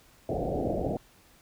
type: low-pass noise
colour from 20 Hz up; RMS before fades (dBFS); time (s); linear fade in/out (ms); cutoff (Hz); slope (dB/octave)
white; -30; 0.29-0.97; 2; 750; 96
effects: pink hiss -59 dBFS RMS until 1.41 s